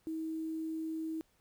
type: tone with quantisation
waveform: sine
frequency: 320 Hz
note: D#4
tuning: 49 cents sharp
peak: -35 dBFS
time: 0.07-1.21 s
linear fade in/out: 0 ms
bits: 10
effects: pink hiss -72 dBFS RMS until 1.4 s